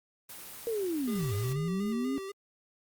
white noise, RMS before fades -45 dBFS, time 0.29-1.53 s, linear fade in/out 5 ms
sine linear two-way sweep, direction down then up, 473.3 to 96.1 to 280.9 Hz, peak -29 dBFS, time 0.67-2.18 s, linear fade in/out 0 ms, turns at 1.34 s
square tone with vibrato, 396.3 Hz, G4, 19 cents sharp, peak -38 dBFS, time 1.07-2.32 s, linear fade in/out 10 ms, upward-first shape square, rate 4.1 Hz, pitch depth 38 cents each way
effects Opus 24 kbps

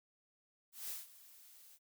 blue noise with ADSR envelope, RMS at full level -42 dBFS, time 0.72-1.79 s, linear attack 180 ms, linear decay 160 ms, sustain -18 dB, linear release 51 ms, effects none

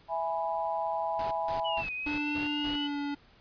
sine chord, E major, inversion none, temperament equal, 659.3 / 830.6 / 987.8 Hz, E5 / G#5 / B5, 0 / 0 / 0 cents, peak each -33 / -32 / -35 dBFS, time 0.08-1.84 s, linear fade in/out 50 ms
pink noise bursts, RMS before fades -42 dBFS, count 6, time 1.19-2.76 s, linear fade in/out 2 ms, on 120 ms, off 170 ms
sine linear two-way sweep, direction down then up, 2999 to 2477 to 2999 Hz, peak -33 dBFS, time 1.64-2.88 s, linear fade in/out 20 ms, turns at 1.92 s
square tone with pitch glide, 294.8 to 286.6 Hz, D4 to D4, +7 to -42 cents, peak -32 dBFS, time 2.06-3.15 s, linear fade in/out 10 ms, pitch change -49 cents, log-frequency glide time 2.56-3 s
effects pink hiss -60 dBFS RMS until 3.4 s + resampled to 11025 Hz

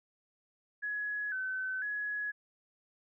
sine tone with vibrato, 1600 Hz, G6, 35 cents sharp, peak -33 dBFS, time 0.82-2.32 s, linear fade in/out 20 ms, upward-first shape square, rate 1 Hz, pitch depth 86 cents each way, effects none

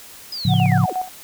sine linear sweep, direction down, 5080 to 265.3 Hz, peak -26 dBFS, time 0.32-0.93 s, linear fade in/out 5 ms
sine chord, A augmented, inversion none, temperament equal, 110 / 138.59 / 174.61 Hz, A2 / C#3 / E#3, 0 / 0 / 0 cents, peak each -18 dBFS, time 0.45-0.86 s, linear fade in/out 5 ms
sine tone with tremolo, 740 Hz, F#5, in tune, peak -19 dBFS, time 0.48-1.09 s, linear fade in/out 50 ms, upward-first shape square, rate 8.4 Hz, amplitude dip 70%
effects white hiss -41 dBFS RMS until 1.23 s

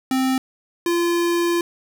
square tone pair in turn, 261.6 / 343.7 Hz, C4 / F4, 0 / -28 cents, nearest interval perfect fourth, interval 472 cents, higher second, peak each -18 dBFS, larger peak neither, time 0.11-0.38 / 0.86-1.61 s, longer second, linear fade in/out 2 ms, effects none

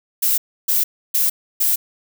violet noise bursts, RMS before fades -17 dBFS, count 4, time 0.22-1.76 s, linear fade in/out 10 ms, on 160 ms, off 300 ms, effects none

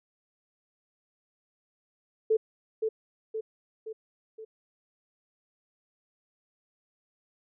sine tone with echo, 440 Hz, A4, in tune, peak -20 dBFS, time 2.3-2.37 s, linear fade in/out 10 ms, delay 520 ms, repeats 4, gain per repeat -5 dB, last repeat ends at 4.45 s, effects none

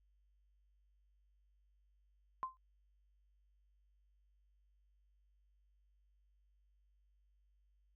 sine tone with exponential decay, 1041 Hz, C6, 9 cents flat, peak -33 dBFS, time 2.43-2.57 s, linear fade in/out 0 ms, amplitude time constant 30 ms, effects added 50 Hz sine -70 dBFS peak until 7.95 s

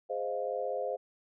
sine chord, F minor seventh, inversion first, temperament equal with one note detuned, 415.3 / 519.9 / 622.3 / 698.5 Hz, Ab4 / C5 / Eb5 / F5, 0 / -11 / 0 / 0 cents, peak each -39 / -34 / -38 / -38 dBFS, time 0.09-0.97 s, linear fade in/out 20 ms, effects none

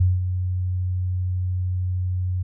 sine tone with ADSR envelope, 91.3 Hz, F#2, 23 cents flat, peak -13 dBFS, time 0-2.43 s, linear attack 10 ms, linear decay 190 ms, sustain -8 dB, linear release 10 ms, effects none

